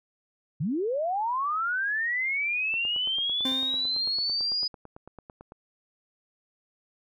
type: linear sweep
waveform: sine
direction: up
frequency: 126 to 4978 Hz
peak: -25 dBFS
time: 0.6-4.68 s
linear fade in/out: 10 ms
type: click train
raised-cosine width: 1 ms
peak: -30 dBFS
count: 26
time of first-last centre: 2.74-5.521 s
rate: 8.99 Hz
type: tone with exponential decay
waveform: 40% pulse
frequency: 261.6 Hz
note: C4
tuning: in tune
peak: -27 dBFS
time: 3.45-4.19 s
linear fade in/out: 2 ms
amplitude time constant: 160 ms
effects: none